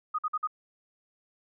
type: tone bursts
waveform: sine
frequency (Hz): 1244.5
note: D#6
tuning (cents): 0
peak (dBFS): -26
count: 4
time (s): 0.14-0.474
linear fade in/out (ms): 10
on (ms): 46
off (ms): 50
effects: none